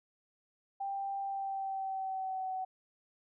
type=tone with pitch glide; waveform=sine; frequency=788 to 752.8 Hz; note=G5 to F#5; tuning=+9 to +30 cents; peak=-34 dBFS; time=0.8-2.65 s; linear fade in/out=10 ms; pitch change=-79 cents; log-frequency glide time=1.23-2.52 s; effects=none